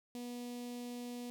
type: tone with notch filter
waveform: sawtooth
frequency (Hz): 243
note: B3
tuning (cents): -28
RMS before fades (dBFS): -44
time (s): 0.15-1.3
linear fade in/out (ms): 0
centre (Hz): 1400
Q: 0.59
effects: none